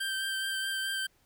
25% pulse tone with vibrato, 1568 Hz, G6, in tune, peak -27 dBFS, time 0-1.07 s, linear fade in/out 10 ms, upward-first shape sine, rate 4.7 Hz, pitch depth 16 cents each way, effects pink hiss -68 dBFS RMS until 1.25 s

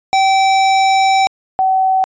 square / sine tone pair in turn, 772 / 759.6 Hz, G5 / F#5, -27 / +45 cents, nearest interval unison, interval 28 cents, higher first, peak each -10 dBFS, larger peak neither, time 0.13-1.27 / 1.59-2.04 s, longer first, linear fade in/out 0 ms, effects resampled to 16000 Hz

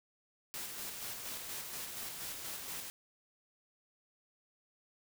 white noise with tremolo, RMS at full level -42 dBFS, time 0.54-2.9 s, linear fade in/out 0 ms, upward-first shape square, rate 4.2 Hz, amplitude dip 30%, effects none

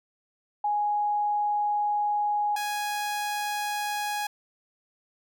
sine / sawtooth tone pair in turn, 830.6 / 830.6 Hz, G#5 / G#5, 0 / 0 cents, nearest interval unison, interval 0 cents, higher neither, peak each -23 / -24 dBFS, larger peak first, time 0.64-2.56 / 2.56-4.27 s, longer first, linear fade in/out 5 ms, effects none

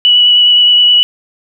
sine tone with vibrato, 2944 Hz, F#7, 9 cents flat, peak -4 dBFS, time 0.05-1.03 s, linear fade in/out 0 ms, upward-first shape sine, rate 9.6 Hz, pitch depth 13 cents each way, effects none

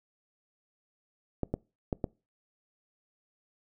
clicks, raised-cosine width 2 ms, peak -16 dBFS, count 4, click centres 1.433 / 1.54 / 1.928 / 2.042 s, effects noise-tail reverb RT60 0.3 s tail -24 dB re dry

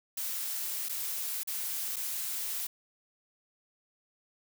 blue noise with dropouts, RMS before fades -35 dBFS, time 0.17-2.67 s, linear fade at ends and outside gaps 5 ms, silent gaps 0.887-0.893 / 1.434-1.473 / 1.961-1.965 s, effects none

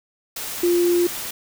sine tone in noise, 349.2 Hz, F4, in tune, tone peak -15 dBFS, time 0.63-1.07 s, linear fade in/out 5 ms, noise white, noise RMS -30 dBFS, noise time 0.36-1.31 s, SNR +12 dB, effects none

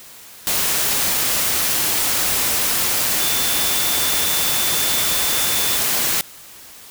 sine tone in noise, 3520 Hz, A7, in tune, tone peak -26 dBFS, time 3.2-5.77 s, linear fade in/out 0 ms, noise white, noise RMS -19 dBFS, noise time 0.47-6.21 s, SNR -10 dB, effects white hiss -41 dBFS RMS until 6.9 s

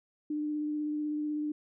sine tone with vibrato, 300 Hz, D4, 37 cents sharp, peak -30 dBFS, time 0.3-1.52 s, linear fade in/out 5 ms, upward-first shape sine, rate 16 Hz, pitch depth 13 cents each way, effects none

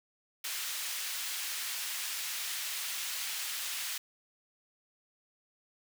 pink high-pass noise, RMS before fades -37 dBFS, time 0.44-3.98 s, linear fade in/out 5 ms, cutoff 2200 Hz, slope 12 dB/octave, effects none

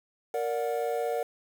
triangle chord, Bb augmented, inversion none, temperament just, 466.2 / 582.7 / 728.4 Hz, Bb4 / D5 / F#5, 0 / -14 / -27 cents, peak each -28 / -31 / -31 dBFS, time 0.34-1.23 s, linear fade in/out 2 ms, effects 8-bit

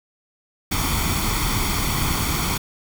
pink noise with comb filter, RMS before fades -22 dBFS, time 0.71-2.58 s, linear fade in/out 10 ms, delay 0.89 ms, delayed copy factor +0.65, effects none

